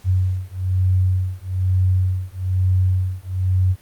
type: beating tone pair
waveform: sine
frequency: 92.2 / 93.3 Hz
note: F#2 / F#2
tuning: -6 / +15 cents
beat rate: 1.1 Hz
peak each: -19 dBFS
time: 0.04-3.76 s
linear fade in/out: 50 ms
effects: pink hiss -51 dBFS RMS until 3.81 s + Opus 48 kbps